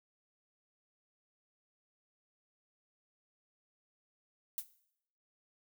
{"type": "noise with exponential decay", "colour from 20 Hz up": "violet", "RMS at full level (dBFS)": -33, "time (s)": [4.58, 4.67], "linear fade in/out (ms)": 0, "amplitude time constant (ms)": 19, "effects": ["noise-tail reverb RT60 0.7 s tail -17 dB re dry"]}